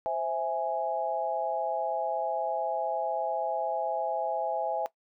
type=chord; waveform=sine; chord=C augmented; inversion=none; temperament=equal; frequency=523.3 / 659.3 / 830.6 Hz; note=C5 / E5 / G#5; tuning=0 / 0 / 0 cents; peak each=-35 / -30 / -31 dBFS; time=0.06-4.86 s; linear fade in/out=0 ms; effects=noise-tail reverb RT60 0.1 s tail -18 dB re dry